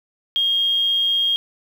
sine tone, 3242 Hz, G#7, 42 cents flat, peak -16 dBFS, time 0.36-1.36 s, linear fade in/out 0 ms, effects 7-bit

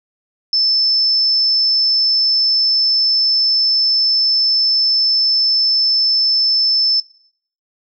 sine tone, 5274 Hz, E8, in tune, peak -12 dBFS, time 0.53-7 s, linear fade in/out 2 ms, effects noise-tail reverb RT60 0.6 s tail -18 dB re dry

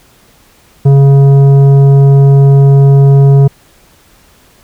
sine tone with tanh clipping, 138.59 Hz, C#3, in tune, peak -3 dBFS, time 0.85-3.48 s, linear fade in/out 10 ms, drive 10 dB, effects pink hiss -45 dBFS RMS until 4.63 s

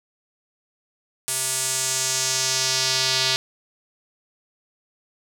square tone with band-pass filter sweep, 130.81 Hz, C3, in tune, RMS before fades -23 dBFS, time 1.28-3.36 s, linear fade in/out 0 ms, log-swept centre 9300 to 4300 Hz, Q 2.1, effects none

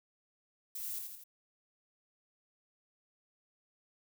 violet noise with echo, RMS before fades -41 dBFS, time 0.75-0.99 s, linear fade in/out 5 ms, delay 83 ms, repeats 3, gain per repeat -4 dB, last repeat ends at 1.239 s, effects none

